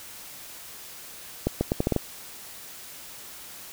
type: accelerating click train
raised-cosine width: 2 ms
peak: -9 dBFS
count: 7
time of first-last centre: 1.47-1.963 s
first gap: 140 ms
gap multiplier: 0.78
effects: white hiss -43 dBFS RMS until 3.72 s